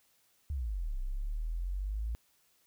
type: exponential two-way sweep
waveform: sine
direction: down then up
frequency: 76.9 to 31.24 to 57.5 Hz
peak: -32 dBFS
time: 0.5-2.15 s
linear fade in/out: 0 ms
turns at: 0.98 s
effects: white hiss -70 dBFS RMS until 2.66 s